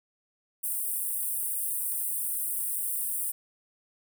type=high-pass noise; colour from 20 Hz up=pink; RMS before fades=-31 dBFS; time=0.63-3.32 s; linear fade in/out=10 ms; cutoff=8500 Hz; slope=96 dB/octave; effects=none